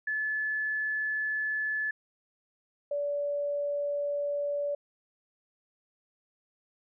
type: tone pair in turn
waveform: sine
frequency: 1727 / 576.3 Hz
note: A6 / D5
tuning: -33 / -33 cents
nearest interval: octave + perfect fifth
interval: 1900 cents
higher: first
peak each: -28 dBFS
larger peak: neither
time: 0.07-1.91 / 2.91-4.75 s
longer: neither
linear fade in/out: 5 ms
effects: none